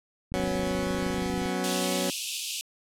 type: click train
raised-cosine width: 5 ms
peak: -25 dBFS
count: 30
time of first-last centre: 0.32-1.457 s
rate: 25.5 Hz
type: chord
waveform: 20% pulse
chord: F# suspended fourth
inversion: none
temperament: equal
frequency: 185 / 246.9 / 277.2 Hz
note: F#3 / B3 / C#4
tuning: 0 / 0 / 0 cents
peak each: -25 / -28 / -28 dBFS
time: 0.34-2.1 s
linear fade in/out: 0 ms
type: high-pass noise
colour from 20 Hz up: pink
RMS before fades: -32 dBFS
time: 1.64-2.61 s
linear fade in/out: 0 ms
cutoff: 2500 Hz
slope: 96 dB/octave
effects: low-pass 11000 Hz 12 dB/octave